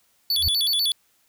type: tone with vibrato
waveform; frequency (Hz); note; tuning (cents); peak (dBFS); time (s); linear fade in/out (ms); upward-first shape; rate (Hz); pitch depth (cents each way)
square; 3923; B7; -12; -20; 0.3-0.92; 2; square; 8.1; 230
type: tone with exponential growth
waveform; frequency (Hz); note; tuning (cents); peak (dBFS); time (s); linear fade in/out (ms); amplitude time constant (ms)
sine; 80.5; E2; -41; -19; 0.35-0.48; 0; 27
effects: white hiss -64 dBFS RMS until 1.28 s